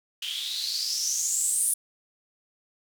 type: noise with band-pass filter sweep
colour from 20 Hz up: blue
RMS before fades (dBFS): -28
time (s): 0.22-1.74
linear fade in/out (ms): 5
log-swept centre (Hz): 3000 to 9900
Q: 7.9
effects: none